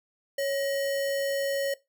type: tone with sample-and-hold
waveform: sine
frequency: 554.4 Hz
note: C#5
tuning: in tune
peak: -25 dBFS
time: 0.38-1.74 s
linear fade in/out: 5 ms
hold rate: 2450 Hz
effects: noise-tail reverb RT60 0.2 s tail -18 dB re dry